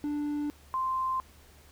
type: tone pair in turn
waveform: triangle / sine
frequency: 294 / 1043.5 Hz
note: D4 / C6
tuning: +2 / -5 cents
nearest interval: octave + minor seventh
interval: 2193 cents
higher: second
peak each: -27 dBFS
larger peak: neither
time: 0.04-0.5 / 0.74-1.2 s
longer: neither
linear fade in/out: 0 ms
effects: added 73 Hz sine -56 dBFS peak until 1.71 s + pink hiss -58 dBFS RMS until 1.71 s